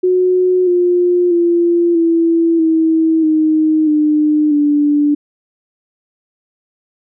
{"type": "tone with pitch steps", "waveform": "sine", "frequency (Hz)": [365.9, 354.5, 343.4, 332.6, 322.2, 312.2, 302.4, 292.9], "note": ["F#4", "F4", "F4", "E4", "E4", "D#4", "D#4", "D4"], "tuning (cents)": [-19, 26, -29, 16, -39, 6, -49, -5], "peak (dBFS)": -9, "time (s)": [0.03, 5.15], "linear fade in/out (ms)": 10, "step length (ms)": 640, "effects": []}